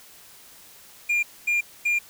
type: tone bursts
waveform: triangle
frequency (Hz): 2401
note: D7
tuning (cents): +38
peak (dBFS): -18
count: 3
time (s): 1.09-1.99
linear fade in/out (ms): 10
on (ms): 140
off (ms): 240
effects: white hiss -49 dBFS RMS until 2.09 s